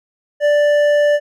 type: tone with hard clipping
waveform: triangle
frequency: 587.3 Hz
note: D5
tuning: in tune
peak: -12 dBFS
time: 0.4-1.2 s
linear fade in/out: 50 ms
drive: 11 dB
effects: none